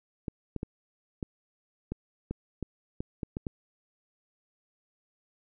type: clicks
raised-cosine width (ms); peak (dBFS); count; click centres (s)
3; -20; 11; 0.282 / 0.563 / 0.631 / 1.228 / 1.92 / 2.31 / 2.627 / 3.005 / 3.232 / 3.369 / 3.468
effects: none